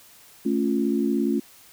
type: chord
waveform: sine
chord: A augmented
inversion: none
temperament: equal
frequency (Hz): 220 / 277.2 / 349.2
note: A3 / C#4 / E#4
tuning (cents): 0 / 0 / 0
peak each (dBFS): -24 / -24 / -26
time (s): 0.45-1.4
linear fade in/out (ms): 10
effects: white hiss -51 dBFS RMS until 1.72 s